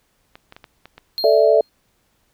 clicks, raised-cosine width 0.3 ms, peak -23 dBFS, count 6, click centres 0.355 / 0.524 / 0.565 / 0.642 / 0.856 / 0.98 s
triangle tone with exponential decay, 4219 Hz, C8, 14 cents sharp, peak -19 dBFS, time 1.18-1.69 s, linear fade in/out 0 ms, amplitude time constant 110 ms
sine chord, A suspended fourth, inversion none, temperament equal, 440 / 587.3 / 659.3 Hz, A4 / D5 / E5, 0 / 0 / 0 cents, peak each -15 dBFS, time 1.24-1.61 s, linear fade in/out 2 ms
effects pink hiss -64 dBFS RMS until 2.33 s

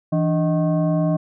sine tone with frequency modulation, 164.81 Hz, E3, in tune, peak -16 dBFS, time 0.12-1.17 s, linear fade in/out 10 ms, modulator 460 Hz, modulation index 0.95, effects none

